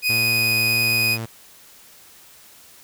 30% pulse tone, 2493 Hz, D#7, 3 cents sharp, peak -15 dBFS, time 0.02-1.18 s, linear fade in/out 50 ms
sawtooth tone with vibrato, 113.7 Hz, A#2, 43 cents flat, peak -23 dBFS, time 0.09-1.26 s, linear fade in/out 10 ms, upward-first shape sine, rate 1.6 Hz, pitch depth 18 cents each way
effects white hiss -48 dBFS RMS until 2.83 s

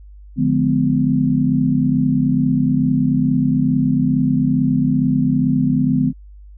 sine chord, D diminished seventh, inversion none, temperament just, 146.83 / 176.2 / 211.4 / 253.7 Hz, D3 / F3 / Ab3 / Cb4, 0 / +16 / +31 / +47 cents, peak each -19 / -22 / -21 / -16 dBFS, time 0.36-6.13 s, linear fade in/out 50 ms, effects added 50 Hz sine -37 dBFS peak until 6.57 s

